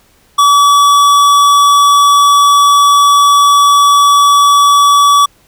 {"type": "tone with tanh clipping", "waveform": "sine", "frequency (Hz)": 1144, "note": "D6", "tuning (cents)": -46, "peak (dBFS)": -6, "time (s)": [0.38, 5.26], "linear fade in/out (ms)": 10, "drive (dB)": 18, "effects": ["pink hiss -49 dBFS RMS until 5.47 s"]}